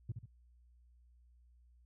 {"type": "tone with echo", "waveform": "sine", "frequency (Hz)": 112.2, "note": "A2", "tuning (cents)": 34, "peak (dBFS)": -33, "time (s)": [0.09, 0.12], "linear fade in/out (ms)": 5, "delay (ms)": 69, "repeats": 2, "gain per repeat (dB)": -7, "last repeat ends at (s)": 0.258, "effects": ["tanh soft clip ceiling -34 dBFS", "added 60 Hz sine -62 dBFS peak until 1.85 s"]}